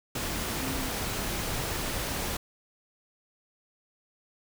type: tone in noise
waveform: sine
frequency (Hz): 261.9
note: C4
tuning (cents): +2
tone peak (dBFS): -37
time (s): 0.59-0.89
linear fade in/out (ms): 5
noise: pink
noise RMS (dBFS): -32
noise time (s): 0.15-2.37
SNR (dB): -8
effects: none